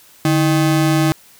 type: ring-modulated tone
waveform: square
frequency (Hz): 234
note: A#3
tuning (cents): +7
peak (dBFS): -10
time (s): 0.25-1.12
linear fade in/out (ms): 0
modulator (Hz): 87.1
effects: white hiss -47 dBFS RMS until 1.39 s